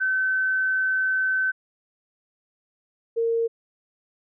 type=tone pair in turn; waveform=sine; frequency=1529 / 459.9 Hz; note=G6 / A#4; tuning=-44 / -23 cents; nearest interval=octave + major sixth; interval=2079 cents; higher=first; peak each=-20 dBFS; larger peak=neither; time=0-1.52 / 3.16-3.48 s; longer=first; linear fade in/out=20 ms; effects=none